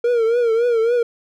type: tone with vibrato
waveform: triangle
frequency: 466.2 Hz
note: A#4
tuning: in tune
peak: -12 dBFS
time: 0.04-1.03 s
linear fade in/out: 5 ms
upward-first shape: triangle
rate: 3.6 Hz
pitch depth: 98 cents each way
effects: none